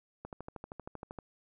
click train, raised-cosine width 1 ms, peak -28 dBFS, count 13, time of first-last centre 0.25-1.188 s, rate 12.8 Hz, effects none

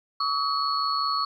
sine tone cluster, 1134 / 1279 / 4373 Hz, C#6 / D#6 / C#8, +39 / +47 / -24 cents, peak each -26 / -29 / -28 dBFS, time 0.2-1.25 s, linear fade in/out 5 ms, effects 10-bit

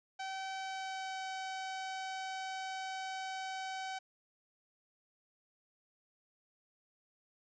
sawtooth tone with pitch glide, 767 to 760.8 Hz, G5 to F#5, -38 to +48 cents, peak -35 dBFS, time 0.19-3.99 s, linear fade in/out 10 ms, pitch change -14 cents, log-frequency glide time 0.52-1.25 s, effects resampled to 16000 Hz + 12-bit

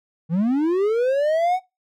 triangle linear sweep, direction up, 153.4 to 756 Hz, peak -15 dBFS, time 0.29-1.6 s, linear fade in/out 50 ms, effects noise-tail reverb RT60 0.2 s tail -20 dB re dry

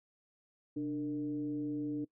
sine tone with frequency modulation, 295.7 Hz, D4, 12 cents sharp, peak -33 dBFS, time 0.76-2.05 s, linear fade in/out 10 ms, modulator 164 Hz, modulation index 0.47, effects noise-tail reverb RT60 0.1 s tail -21 dB re dry

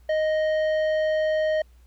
sine tone with tanh clipping, 622.3 Hz, D#5, in tune, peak -22 dBFS, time 0.09-1.62 s, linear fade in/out 5 ms, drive 10 dB, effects added 60 Hz sine -50 dBFS peak until 1.86 s + pink hiss -65 dBFS RMS until 1.86 s

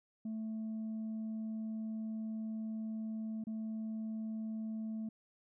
sine tone with dropouts, 220 Hz, A3, in tune, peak -35 dBFS, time 0.25-5.09 s, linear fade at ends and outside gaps 5 ms, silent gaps 3.44-3.469 s, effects tanh soft clip ceiling -36 dBFS

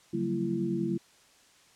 sine tone cluster, 141.1 / 177.9 / 187.9 / 227.5 / 337.7 Hz, C#3 / F3 / F#3 / A#3 / E4, +31 / +32 / +27 / -42 / +42 cents, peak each -37 / -39 / -33 / -34 / -31 dBFS, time 0.13-0.98 s, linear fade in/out 10 ms, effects white hiss -60 dBFS RMS until 1.75 s + low-pass 8000 Hz 12 dB/octave

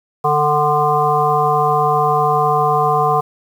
harmonic tone with a mistuned harmonic, 148.7 Hz, D3, 22 cents sharp, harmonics 1 / 3 / 5 / 7 / 8, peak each -22 / -19 / -16 / -17 / -21 dBFS, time 0.24-3.21 s, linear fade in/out 10 ms, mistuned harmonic 8, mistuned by +18 cents, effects 7-bit

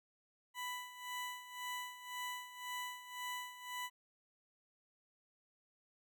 20% pulse tone with tremolo, 992 Hz, B5, 7 cents sharp, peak -35 dBFS, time 0.54-3.9 s, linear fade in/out 50 ms, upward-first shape sine, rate 1.9 Hz, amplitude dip 75%, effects none

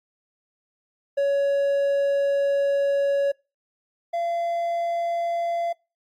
triangle tone pair in turn, 560 / 683.1 Hz, C#5 / F5, +18 / -38 cents, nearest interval minor third, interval 344 cents, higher second, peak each -17 / -21 dBFS, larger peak first, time 1.17-3.32 / 4.13-5.73 s, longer first, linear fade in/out 10 ms, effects noise-tail reverb RT60 0.3 s tail -26 dB re dry + AAC 64 kbps

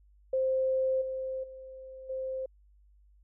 sine tone with level steps, 524 Hz, C5, 2 cents sharp, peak -25 / -32 / -43 / -32 dBFS, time 0.33-2.46 s, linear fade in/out 5 ms, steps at 1.01 / 1.43 / 2.09 s, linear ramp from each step 10 ms, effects added 50 Hz sine -58 dBFS peak until 3.23 s

